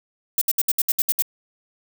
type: noise bursts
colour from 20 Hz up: violet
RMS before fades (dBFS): -19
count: 9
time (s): 0.38-1.222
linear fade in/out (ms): 2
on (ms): 34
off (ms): 67
effects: none